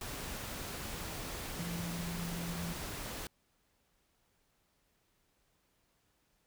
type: tone in noise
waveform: sine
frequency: 170.8 Hz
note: F3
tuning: 38 cents flat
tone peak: -38 dBFS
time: 1.59-2.73 s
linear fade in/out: 2 ms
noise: pink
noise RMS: -42 dBFS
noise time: 0.01-3.27 s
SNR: +1 dB
effects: pink hiss -75 dBFS RMS until 6.46 s